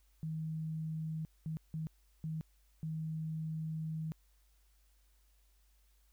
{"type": "tone bursts at uneven times", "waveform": "sine", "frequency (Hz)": 158.3, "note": "D#3", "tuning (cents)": 30, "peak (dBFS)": -36, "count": 5, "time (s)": [[0.23, 1.25], [1.46, 1.57], [1.74, 1.87], [2.24, 2.41], [2.83, 4.12]], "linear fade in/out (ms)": 0, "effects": ["added 50 Hz sine -66 dBFS peak until 6.12 s", "white hiss -75 dBFS RMS until 6.12 s"]}